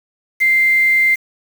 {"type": "tone with quantisation", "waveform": "sine", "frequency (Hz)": 2090, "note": "C7", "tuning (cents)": -2, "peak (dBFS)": -10, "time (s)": [0.4, 1.16], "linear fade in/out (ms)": 20, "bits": 5, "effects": []}